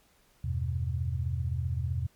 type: chord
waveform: sine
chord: E minor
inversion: none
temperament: equal with one note detuned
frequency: 82.41 / 98 / 125.77 Hz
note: E2 / G2 / B2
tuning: 0 / 0 / +32 cents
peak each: -31 / -35 / -32 dBFS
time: 0.44-2.07 s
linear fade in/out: 5 ms
effects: pink hiss -65 dBFS RMS until 2.15 s + MP3 96 kbps